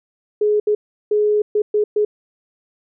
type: tone bursts at uneven times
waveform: sine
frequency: 420.1 Hz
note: G#4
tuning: 20 cents sharp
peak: -13 dBFS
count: 6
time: 0.41-0.6 / 0.67-0.75 / 1.11-1.42 / 1.55-1.62 / 1.74-1.84 / 1.96-2.05 s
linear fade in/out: 5 ms
effects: none